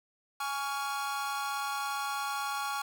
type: chord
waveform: 45% pulse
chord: Db major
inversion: second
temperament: equal with one note detuned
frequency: 830.6 / 1119.7 / 1396.9 Hz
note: Ab5 / Db6 / F6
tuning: 0 / +17 / 0 cents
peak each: -36 / -36 / -38 dBFS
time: 0.4-2.82 s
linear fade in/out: 5 ms
effects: none